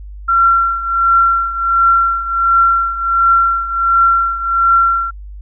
sine tone with tremolo, 1364 Hz, F6, 41 cents flat, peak -6 dBFS, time 0.28-5.11 s, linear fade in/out 10 ms, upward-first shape triangle, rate 1.4 Hz, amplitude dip 80%, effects added 50 Hz sine -28 dBFS peak until 5.41 s

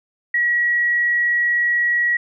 sine tone, 1917 Hz, A#6, 48 cents sharp, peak -15 dBFS, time 0.34-2.17 s, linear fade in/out 5 ms, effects none

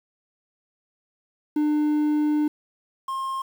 triangle tone pair in turn, 300 / 1066.1 Hz, D4 / C6, +37 / +32 cents, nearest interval octave + minor seventh, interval 2195 cents, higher second, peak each -17 / -24 dBFS, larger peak first, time 1.56-2.48 / 3.08-3.42 s, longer first, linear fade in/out 5 ms, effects 8-bit

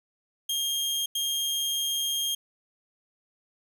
sawtooth tone bursts at uneven times, 3223 Hz, G7, 47 cents sharp, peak -23 dBFS, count 2, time 0.49-1.06 / 1.15-2.35 s, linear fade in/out 5 ms, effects none

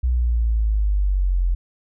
sine exponential sweep, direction down, 62.7 to 42.97 Hz, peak -16 dBFS, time 0.03-1.55 s, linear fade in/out 10 ms, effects none

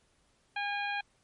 harmonic tone, 814 Hz, G#5, 35 cents flat, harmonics 1 / 2 / 3 / 4 / 5, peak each -35 / -36 / -37 / -44 / -47 dBFS, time 0.56-1.01 s, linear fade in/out 5 ms, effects pink hiss -70 dBFS RMS until 1.23 s + MP3 48 kbps

